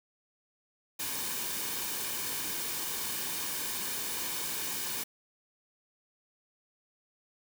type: noise with comb filter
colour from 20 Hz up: white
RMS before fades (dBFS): -35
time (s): 0.99-5.04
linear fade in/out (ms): 10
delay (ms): 1.5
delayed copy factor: -0.5
effects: none